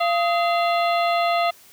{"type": "harmonic tone with a mistuned harmonic", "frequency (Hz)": 688, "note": "F5", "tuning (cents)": -26, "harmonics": [1, 2, 3, 4, 5, 6], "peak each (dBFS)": [-19, -25, -29, -31, -33, -35], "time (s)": [0, 1.51], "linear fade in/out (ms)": 10, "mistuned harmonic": 2, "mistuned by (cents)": -150, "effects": ["white hiss -50 dBFS RMS until 1.72 s"]}